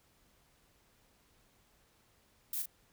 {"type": "noise with echo", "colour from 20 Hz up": "violet", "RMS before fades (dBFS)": -37, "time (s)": [2.53, 2.62], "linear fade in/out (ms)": 2, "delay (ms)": 38, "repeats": 1, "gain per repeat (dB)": -5, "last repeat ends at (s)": 2.658, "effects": ["pink hiss -69 dBFS RMS until 2.92 s"]}